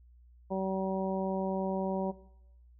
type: harmonic tone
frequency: 190.7 Hz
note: G3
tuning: 47 cents flat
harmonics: 1 / 2 / 3 / 4 / 5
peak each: -34 / -36 / -35 / -40 / -40 dBFS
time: 0.5-2.12 s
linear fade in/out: 20 ms
effects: noise-tail reverb RT60 0.8 s tail -18 dB re dry + added 60 Hz sine -55 dBFS peak until 2.79 s